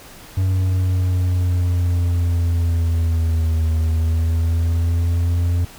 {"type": "linear two-way sweep", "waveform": "triangle", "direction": "down then up", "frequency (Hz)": [94.3, 79.9, 87.4], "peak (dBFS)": -13, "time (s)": [0.37, 5.65], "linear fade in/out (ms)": 5, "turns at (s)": 3.72, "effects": ["pink hiss -41 dBFS RMS until 5.78 s"]}